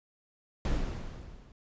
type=noise with level ramp; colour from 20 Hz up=brown; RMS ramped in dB=-27 to -54 dBFS; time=0.65-1.52 s; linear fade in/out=2 ms; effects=resampled to 16000 Hz